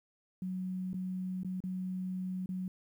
sine tone with dropouts, 185 Hz, F#3, in tune, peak -34 dBFS, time 0.42-2.68 s, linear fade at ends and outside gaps 2 ms, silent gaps 0.932-0.942 / 1.433-1.447 / 1.604-1.638 / 2.46-2.49 s, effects 11-bit

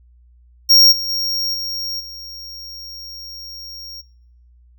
square tone with level steps, 5570 Hz, F8, 5 cents flat, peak -7 / -22 / -19 / -23 / -32 dBFS, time 0.69-4.02 s, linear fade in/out 20 ms, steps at 0.91 / 1.08 / 1.53 / 1.99 s, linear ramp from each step 20 ms, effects noise-tail reverb RT60 0.7 s tail -26 dB re dry + added 60 Hz sine -47 dBFS peak until 4.78 s

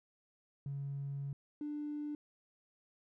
triangle tone pair in turn, 139.8 / 296.2 Hz, C#3 / D4, +15 / +15 cents, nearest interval octave + minor second, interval 1300 cents, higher second, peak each -34 / -34 dBFS, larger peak neither, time 0.66-1.33 / 1.61-2.15 s, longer first, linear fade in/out 2 ms, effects tanh soft clip ceiling -35 dBFS

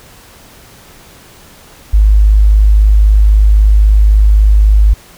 sine tone, 51.91 Hz, G#1, in tune, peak -3 dBFS, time 1.93-4.94 s, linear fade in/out 10 ms, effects pink hiss -39 dBFS RMS until 5.17 s

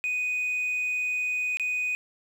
sine tone with dropouts, 2489 Hz, D#7, in tune, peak -23 dBFS, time 0.04-1.95 s, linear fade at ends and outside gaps 0 ms, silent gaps 1.571-1.597 s, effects tanh soft clip ceiling -24 dBFS + 9-bit

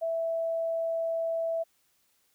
sine tone, 659.3 Hz, E5, in tune, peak -27 dBFS, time 0.01-1.64 s, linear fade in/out 20 ms, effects white hiss -70 dBFS RMS until 2.34 s

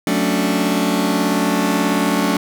sawtooth chord, D major seventh, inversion first, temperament just, 183.54 / 220.2 / 275.3 / 293.7 Hz, F#3 / A3 / C#4 / D4, -14 / +2 / -12 / 0 cents, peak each -17 dBFS, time 0.07-2.37 s, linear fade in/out 2 ms, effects none

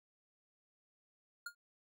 square tone with exponential decay, 1420 Hz, F6, 28 cents sharp, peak -39 dBFS, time 1.46-1.55 s, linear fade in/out 5 ms, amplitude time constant 19 ms, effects none

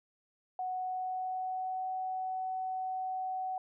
sine tone with pitch glide, 740 to 749.9 Hz, F#5 to F#5, 0 to +23 cents, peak -33 dBFS, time 0.59-3.58 s, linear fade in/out 2 ms, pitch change +23 cents, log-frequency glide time 0.71-1.9 s, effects none

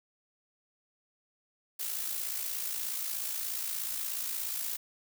blue noise with amplitude modulation, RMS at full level -33 dBFS, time 1.79-4.77 s, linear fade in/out 10 ms, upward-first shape sine, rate 56.8 Hz, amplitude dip 50%, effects none

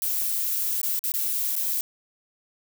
violet noise with dropouts, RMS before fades -26 dBFS, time 0.02-1.81 s, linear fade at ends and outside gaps 1 ms, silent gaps 0.816-0.831 / 0.992-1.039 / 1.12-1.139 / 1.555-1.564 s, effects none

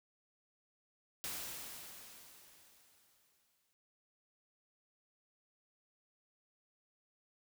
white noise with exponential decay, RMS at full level -41 dBFS, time 1.24-3.73 s, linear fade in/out 0 ms, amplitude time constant 540 ms, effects none

